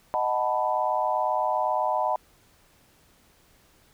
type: chord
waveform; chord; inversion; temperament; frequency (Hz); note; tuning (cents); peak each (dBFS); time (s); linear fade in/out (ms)
sine; B dominant seventh; first; equal; 622.3 / 740 / 880 / 987.8; D#5 / F#5 / A5 / B5; 0 / 0 / 0 / 0; -28; 0.14-2.16; 0
effects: pink hiss -60 dBFS RMS until 3.93 s